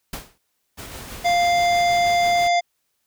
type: noise with exponential decay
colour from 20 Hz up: pink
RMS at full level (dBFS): -27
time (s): 0.13-0.38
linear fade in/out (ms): 5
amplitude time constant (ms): 53
type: noise with tremolo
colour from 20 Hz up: pink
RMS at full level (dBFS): -35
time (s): 0.77-2.49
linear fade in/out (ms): 20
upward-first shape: sine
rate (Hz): 6.2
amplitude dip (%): 30
type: harmonic tone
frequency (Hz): 698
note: F5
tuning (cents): -1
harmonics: 1 / 3 / 5 / 7 / 9 / 10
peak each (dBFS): -16 / -24 / -30 / -32 / -39 / -39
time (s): 1.24-2.61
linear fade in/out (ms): 20
effects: white hiss -72 dBFS RMS until 3.06 s